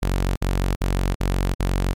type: tone bursts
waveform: sawtooth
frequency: 46.25 Hz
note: F#1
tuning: in tune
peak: -15 dBFS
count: 5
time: 0.02-1.936 s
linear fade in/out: 10 ms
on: 340 ms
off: 54 ms
effects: MP3 96 kbps